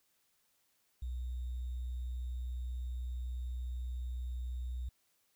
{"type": "tone with sample-and-hold", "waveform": "sine", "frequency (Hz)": 61.74, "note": "B1", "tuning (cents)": 0, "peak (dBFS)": -36, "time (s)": [1.02, 4.89], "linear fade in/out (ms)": 5, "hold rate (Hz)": 3675, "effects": ["white hiss -75 dBFS RMS until 5.35 s"]}